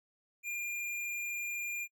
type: tone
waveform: square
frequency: 2404 Hz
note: D7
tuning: 40 cents sharp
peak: -36 dBFS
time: 0.43-1.88 s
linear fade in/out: 50 ms
effects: noise-tail reverb RT60 0.1 s tail -25 dB re dry